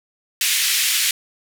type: band-pass noise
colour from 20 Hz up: pink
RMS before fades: -19 dBFS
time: 0.41-1.11 s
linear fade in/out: 2 ms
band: 2100 to 15000 Hz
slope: 24 dB/octave
effects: none